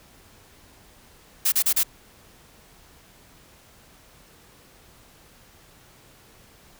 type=noise bursts; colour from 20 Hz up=blue; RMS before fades=-20 dBFS; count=4; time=1.45-1.834 s; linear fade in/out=10 ms; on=72 ms; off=32 ms; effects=pink hiss -53 dBFS RMS until 6.79 s